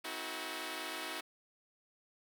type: chord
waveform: 5% pulse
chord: F# half-diminished seventh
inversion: second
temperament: equal with one note detuned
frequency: 261.6 / 321.2 / 370 / 440 Hz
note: C4 / E4 / F#4 / A4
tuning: 0 / -45 / 0 / 0 cents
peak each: -37 / -31 / -33 / -37 dBFS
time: 0.04-1.21 s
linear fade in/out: 10 ms
effects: none